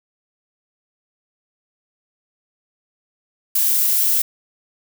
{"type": "noise", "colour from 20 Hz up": "violet", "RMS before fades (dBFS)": -17, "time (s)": [3.55, 4.22], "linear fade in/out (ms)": 5, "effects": []}